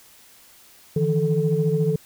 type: tone cluster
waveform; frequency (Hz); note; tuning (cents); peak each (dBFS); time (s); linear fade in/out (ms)
sine; 152 / 166 / 437.5; D#3 / E3 / A4; -40 / +12 / -10; -22; 0.96-1.96; 5
effects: tanh soft clip ceiling -8 dBFS + white hiss -51 dBFS RMS until 2.05 s